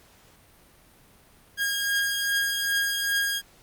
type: beating tone pair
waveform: sawtooth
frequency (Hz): 1626 / 1628.5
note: G#6 / G#6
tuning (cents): -37 / -34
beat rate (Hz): 2.5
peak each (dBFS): -28 / -21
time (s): 1.57-3.42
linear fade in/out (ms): 50
effects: pink hiss -56 dBFS RMS until 3.62 s + Opus 48 kbps